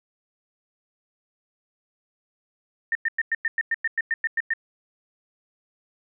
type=tone bursts; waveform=sine; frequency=1816 Hz; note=A#6; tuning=46 cents flat; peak=-20 dBFS; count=13; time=2.92-4.536 s; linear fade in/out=2 ms; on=32 ms; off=100 ms; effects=none